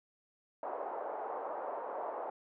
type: band-pass noise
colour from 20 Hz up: pink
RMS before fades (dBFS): -40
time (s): 0.63-2.3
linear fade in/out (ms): 2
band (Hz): 520 to 950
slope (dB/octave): 24
effects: none